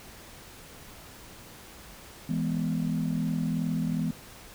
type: chord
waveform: sine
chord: E major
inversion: none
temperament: equal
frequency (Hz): 164.81 / 207.7 / 246.9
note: E3 / G#3 / B3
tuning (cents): 0 / 0 / 0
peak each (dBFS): -28 / -31 / -30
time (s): 2.29-4.11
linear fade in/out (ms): 5
effects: tanh soft clip ceiling -19 dBFS + pink hiss -48 dBFS RMS until 4.54 s